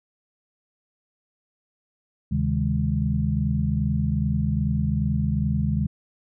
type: tone cluster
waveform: sine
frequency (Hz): 77.2 / 134.7 / 157.2 / 206.3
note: D#2 / C#3 / D#3 / G#3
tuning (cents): -13 / -49 / +18 / -11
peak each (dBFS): -26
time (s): 2.31-5.87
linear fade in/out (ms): 10
effects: none